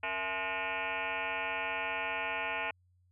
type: tone with frequency modulation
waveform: sine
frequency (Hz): 1635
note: G#6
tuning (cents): -28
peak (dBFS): -32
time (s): 0.03-2.71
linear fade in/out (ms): 5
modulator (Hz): 195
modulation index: 5.4
effects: added 90 Hz sine -65 dBFS peak until 3.11 s